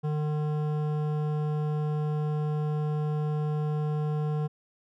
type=tone with hard clipping; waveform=sine; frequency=151 Hz; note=D3; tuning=48 cents sharp; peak=-28 dBFS; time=0.03-4.48 s; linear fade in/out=20 ms; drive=13 dB; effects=none

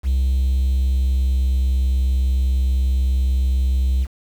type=tone with pitch glide; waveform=triangle; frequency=65.41 to 64.77 Hz; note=C2 to C2; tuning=0 to -17 cents; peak=-12 dBFS; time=0.03-4.07 s; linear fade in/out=50 ms; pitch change=-17 cents; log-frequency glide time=0.51-1.68 s; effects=tanh soft clip ceiling -10 dBFS + 7-bit

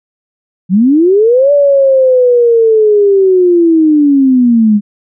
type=linear two-way sweep; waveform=sine; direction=up then down; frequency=171.2 to 580 to 202.2 Hz; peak=-4 dBFS; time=0.69-4.81 s; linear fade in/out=50 ms; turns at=1.52 s; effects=none

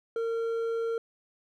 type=tone with hard clipping; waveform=sine; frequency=457.9 Hz; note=A#4; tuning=31 cents flat; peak=-29 dBFS; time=0.16-0.98 s; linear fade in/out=2 ms; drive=5 dB; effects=none

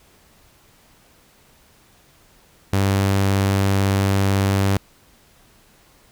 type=tone; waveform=sawtooth; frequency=98 Hz; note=G2; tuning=in tune; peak=-12 dBFS; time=2.73-4.77 s; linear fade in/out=0 ms; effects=pink hiss -54 dBFS RMS until 6.11 s

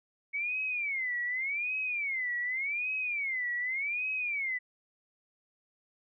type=tone with vibrato; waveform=sine; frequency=2217 Hz; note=C#7; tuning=in tune; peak=-30 dBFS; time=0.33-4.59 s; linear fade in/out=20 ms; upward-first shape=sine; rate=0.86 Hz; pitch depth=240 cents each way; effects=none

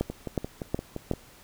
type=two click trains; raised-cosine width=2 ms; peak=-12 / -19 dBFS; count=4 / 7; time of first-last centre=0.01-1.113 / 0.1-1.136 s; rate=2.72 / 5.79 Hz; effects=pink hiss -53 dBFS RMS until 1.43 s

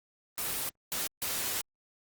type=noise bursts at uneven times; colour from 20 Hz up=white; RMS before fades=-33 dBFS; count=3; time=0.38-0.69 / 0.92-1.07 / 1.22-1.61 s; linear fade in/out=0 ms; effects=Opus 24 kbps

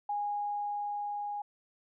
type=tone with level ramp; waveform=sine; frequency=823 Hz; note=G#5; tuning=16 cents flat; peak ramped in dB=-30 to -34 dBFS; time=0.09-1.42 s; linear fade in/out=5 ms; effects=none

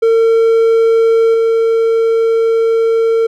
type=tone with level steps; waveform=triangle; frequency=454 Hz; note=A#4; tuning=46 cents flat; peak=-5 / -7 dBFS; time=0.02-3.27 s; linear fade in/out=10 ms; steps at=1.34 s; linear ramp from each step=2 ms; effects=none

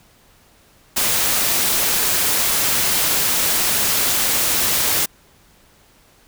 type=noise; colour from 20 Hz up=white; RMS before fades=-18 dBFS; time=0.96-5.06 s; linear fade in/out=10 ms; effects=pink hiss -53 dBFS RMS until 6.27 s

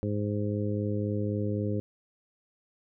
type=harmonic tone; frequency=103.83 Hz; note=G#2; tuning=in tune; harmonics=1 / 2 / 3 / 4 / 5; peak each=-30 / -33 / -35 / -36 / -37 dBFS; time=0.03-1.8 s; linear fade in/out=0 ms; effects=none

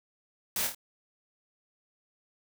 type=noise with echo; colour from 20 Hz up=white; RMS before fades=-31 dBFS; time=0.56-0.67 s; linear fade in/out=2 ms; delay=26 ms; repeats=3; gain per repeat=-5 dB; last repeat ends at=0.748 s; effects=none

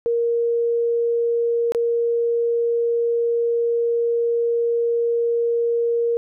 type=tone with dropouts; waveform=sine; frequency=468.5 Hz; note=A#4; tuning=9 cents sharp; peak=-17 dBFS; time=0.06-6.17 s; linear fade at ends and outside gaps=0 ms; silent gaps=1.721-1.748 s; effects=none

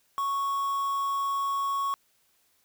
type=tone with quantisation; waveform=triangle; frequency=1107 Hz; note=C#6; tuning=3 cents flat; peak=-24 dBFS; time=0.18-1.94 s; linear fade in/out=0 ms; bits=7; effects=white hiss -68 dBFS RMS until 2.64 s

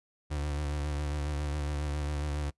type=tone with vibrato; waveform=35% pulse; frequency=73.42 Hz; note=D2; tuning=in tune; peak=-29 dBFS; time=0.3-2.51 s; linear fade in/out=20 ms; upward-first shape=sine; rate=7.3 Hz; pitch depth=41 cents each way; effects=noise-tail reverb RT60 0.1 s tail -22 dB re dry + resampled to 24000 Hz

